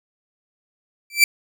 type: tone with exponential growth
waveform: sawtooth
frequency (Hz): 2334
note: D7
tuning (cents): -11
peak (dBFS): -3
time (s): 1.1-1.24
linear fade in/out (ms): 2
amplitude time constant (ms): 29
effects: none